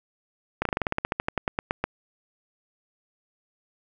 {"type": "slowing click train", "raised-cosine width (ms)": 0.5, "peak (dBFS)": -9, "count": 18, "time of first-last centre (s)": [0.62, 1.84], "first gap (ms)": 33, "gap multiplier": 1.09, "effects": []}